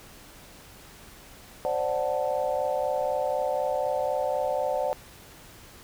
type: chord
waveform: sine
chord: D dominant seventh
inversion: third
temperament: equal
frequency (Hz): 523.3 / 587.3 / 740 / 880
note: C5 / D5 / F#5 / A5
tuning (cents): 0 / 0 / 0 / 0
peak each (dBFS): -29 / -28 / -31 / -34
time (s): 1.65-4.93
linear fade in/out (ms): 0
effects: pink hiss -49 dBFS RMS until 5.83 s